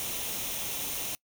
white noise with comb filter, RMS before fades -34 dBFS, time 0-1.15 s, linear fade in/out 0 ms, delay 0.32 ms, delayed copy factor +0.5, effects noise-tail reverb RT60 0.1 s tail -24 dB re dry

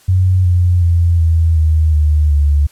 sine tone with pitch steps, 92.5 / 88.83 / 85.31 / 81.93 / 78.69 / 75.57 / 72.57 Hz, F#2 / F2 / F2 / E2 / D#2 / D#2 / D2, 0 / +30 / -40 / -10 / +20 / -50 / -20 cents, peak -8 dBFS, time 0.08-2.67 s, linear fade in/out 10 ms, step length 370 ms, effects white hiss -48 dBFS RMS until 2.71 s + low-pass 12000 Hz 12 dB/octave

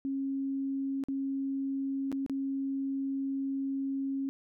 sine tone with dropouts, 272 Hz, C#4, 33 cents flat, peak -30 dBFS, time 0.05-4.29 s, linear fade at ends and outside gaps 0 ms, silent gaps 1.038-1.085 / 2.117-2.126 / 2.263-2.297 s, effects none

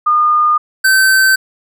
sine / square tone pair in turn, 1218 / 1543 Hz, D#6 / G6, -37 / -28 cents, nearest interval major third, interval 409 cents, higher second, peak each -8 dBFS, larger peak neither, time 0.06-0.58 / 0.84-1.36 s, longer neither, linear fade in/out 10 ms, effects none

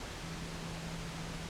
sine tone in noise, 164.81 Hz, E3, in tune, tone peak -43 dBFS, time 0.23-1.47 s, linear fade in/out 2 ms, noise pink, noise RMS -43 dBFS, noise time 0-1.49 s, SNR -3 dB, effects low-pass 7000 Hz 12 dB/octave

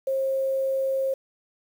sine tone with quantisation, 535 Hz, C5, 38 cents sharp, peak -22 dBFS, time 0.07-1.14 s, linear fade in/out 5 ms, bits 8, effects none

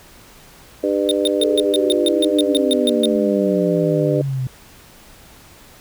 harmonic tone, 100 Hz, G2, 35 cents sharp, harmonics 3 / 4 / 5 / 6, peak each -21 / -21 / -21 / -21 dBFS, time 0.83-4.22 s, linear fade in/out 10 ms
square tone bursts, 3648 Hz, A#7, 38 cents flat, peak -17 dBFS, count 13, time 1.09-3.056 s, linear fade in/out 0 ms, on 22 ms, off 140 ms
sine exponential sweep, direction down, 449.3 to 126.5 Hz, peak -19 dBFS, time 1.41-4.47 s, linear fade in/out 2 ms
effects pink hiss -45 dBFS RMS until 5.8 s

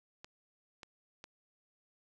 clicks, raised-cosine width 0.2 ms, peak -30 dBFS, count 3, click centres 0.245 / 0.832 / 1.241 s, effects none

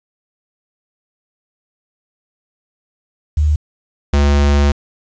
sine / square tone pair in turn, 75.5 / 71.51 Hz, D2 / D2, +48 / -46 cents, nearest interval minor second, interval 94 cents, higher first, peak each -10 dBFS, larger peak neither, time 3.37-3.56 / 4.13-4.72 s, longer second, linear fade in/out 5 ms, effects resampled to 16000 Hz + 7-bit

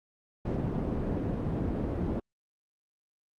white low-pass noise, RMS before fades -31 dBFS, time 0.45-2.2 s, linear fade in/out 5 ms, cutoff 300 Hz, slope 12 dB/octave, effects Opus 48 kbps

